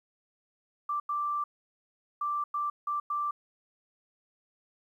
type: tone bursts at uneven times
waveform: sine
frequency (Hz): 1174.7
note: D6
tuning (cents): 0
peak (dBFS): -28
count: 6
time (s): 0.89-1 / 1.09-1.44 / 2.21-2.44 / 2.54-2.7 / 2.87-3 / 3.1-3.31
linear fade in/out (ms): 5
effects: 11-bit